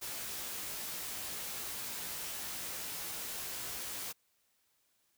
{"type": "noise with comb filter", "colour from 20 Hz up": "white", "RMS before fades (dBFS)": -41, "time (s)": [0.01, 4.13], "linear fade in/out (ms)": 20, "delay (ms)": 17, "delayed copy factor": 0.6, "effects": ["white hiss -75 dBFS RMS until 5.17 s"]}